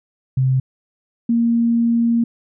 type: tone pair in turn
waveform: sine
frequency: 130.81 / 233.1 Hz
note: C3 / A#3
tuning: 0 / 0 cents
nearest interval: minor seventh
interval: 1000 cents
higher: second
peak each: -13 / -13 dBFS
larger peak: neither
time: 0.37-0.6 / 1.29-2.24 s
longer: second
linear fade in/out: 5 ms
effects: none